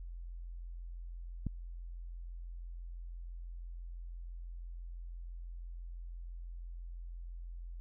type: click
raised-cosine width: 5 ms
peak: -23 dBFS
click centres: 1.467 s
effects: added 43 Hz sine -42 dBFS peak until 7.8 s